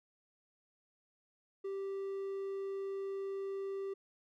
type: tone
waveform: triangle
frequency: 391.1 Hz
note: G4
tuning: 4 cents flat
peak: -35 dBFS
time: 1.64-3.94 s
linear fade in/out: 10 ms
effects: none